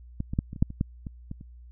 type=clicks; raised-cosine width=5 ms; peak=-17 / -19 / -11 / -24 / -26 / -8 / -26 / -12 / -23 / -22 / -30 dBFS; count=11; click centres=0.204 / 0.335 / 0.389 / 0.531 / 0.562 / 0.625 / 0.704 / 0.811 / 1.068 / 1.314 / 1.411 s; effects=added 60 Hz sine -45 dBFS peak until 1.71 s